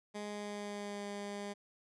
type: tone with pitch glide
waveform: 15% pulse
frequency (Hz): 207.7 to 203.1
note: G#3 to G#3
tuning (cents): 0 to -38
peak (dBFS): -34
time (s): 0.14-1.54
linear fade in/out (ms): 20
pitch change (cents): -38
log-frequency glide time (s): 0.24-1.06
effects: resampled to 22050 Hz